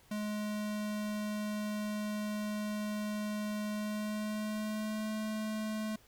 square tone with pitch glide, 210.4 to 215.9 Hz, G#3 to A3, +23 to -33 cents, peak -35 dBFS, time 0.11-5.96 s, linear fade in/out 5 ms, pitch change +44 cents, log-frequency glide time 3.71-5.11 s, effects pink hiss -63 dBFS RMS until 6.07 s

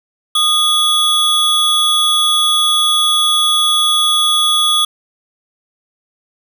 square tone pair together, 1232 / 3385 Hz, D#6 / G#7, -17 / +32 cents, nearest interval octave + perfect fourth, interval 1749 cents, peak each -18 / -12 dBFS, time 0.35-4.85 s, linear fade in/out 5 ms, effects none

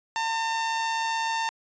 sawtooth tone with amplitude modulation, 904 Hz, A5, 47 cents sharp, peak -20 dBFS, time 0.16-1.49 s, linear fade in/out 0 ms, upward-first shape sine, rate 147 Hz, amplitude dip 30%, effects resampled to 16000 Hz

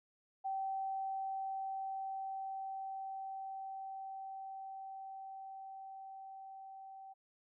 sine tone with level ramp, 773 Hz, G5, 24 cents flat, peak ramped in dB -35 to -49 dBFS, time 0.44-7.14 s, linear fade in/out 20 ms, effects none

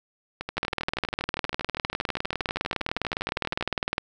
two click trains, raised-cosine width 0.3 ms, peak -15 / -9 dBFS, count 41 / 68, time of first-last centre 0.41-3.61 / 0.58-3.981 s, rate 12.5 / 19.7 Hz, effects none

